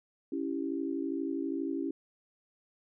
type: chord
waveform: sine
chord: C# diminished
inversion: none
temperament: equal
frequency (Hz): 277.2 / 329.6 / 392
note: C#4 / E4 / G4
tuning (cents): 0 / 0 / 0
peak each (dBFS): -34 / -35 / -39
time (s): 0.32-1.91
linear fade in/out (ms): 5
effects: none